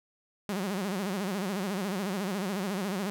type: tone with vibrato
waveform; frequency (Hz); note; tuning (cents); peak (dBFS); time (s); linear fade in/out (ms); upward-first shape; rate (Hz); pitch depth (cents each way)
sawtooth; 193.9; G3; -19; -26; 0.49-3.1; 0; sine; 14; 140
effects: none